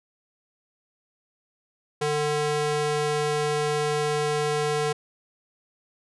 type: tone with high-pass filter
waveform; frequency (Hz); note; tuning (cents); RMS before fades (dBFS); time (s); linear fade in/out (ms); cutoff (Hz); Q
square; 149.3; D3; +29; -25; 2.01-4.93; 10; 330; 1.5
effects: resampled to 24000 Hz